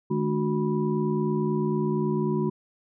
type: tone cluster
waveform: sine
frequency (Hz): 152.9 / 213.1 / 297.1 / 366.2 / 980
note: D#3 / G#3 / D4 / F#4 / B5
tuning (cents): -30 / +45 / +20 / -18 / -14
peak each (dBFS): -28 / -27 / -35 / -27 / -36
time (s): 0.1-2.5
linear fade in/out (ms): 10
effects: none